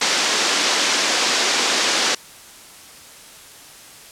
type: band-pass noise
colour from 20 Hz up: white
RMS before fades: -19 dBFS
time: 0.01-2.15 s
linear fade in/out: 5 ms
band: 230 to 6400 Hz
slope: 24 dB/octave
effects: white hiss -42 dBFS RMS until 4.11 s + low-pass 11000 Hz 12 dB/octave